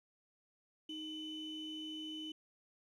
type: ring-modulated tone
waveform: triangle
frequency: 1661.2 Hz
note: G#6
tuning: in tune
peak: -36 dBFS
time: 0.89-2.32 s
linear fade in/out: 5 ms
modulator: 1350 Hz
effects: tanh soft clip ceiling -36 dBFS